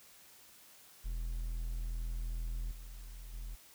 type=tone with level steps; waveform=triangle; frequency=41.2 Hz; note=E1; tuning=in tune; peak=-33 / -43 / -38 dBFS; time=1.04-3.56 s; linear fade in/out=20 ms; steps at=2.71 / 3.33 s; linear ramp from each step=10 ms; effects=white hiss -59 dBFS RMS until 3.74 s